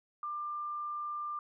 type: tone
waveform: sine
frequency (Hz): 1192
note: D6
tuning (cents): +25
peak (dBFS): -35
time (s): 0.23-1.39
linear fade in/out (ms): 2
effects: none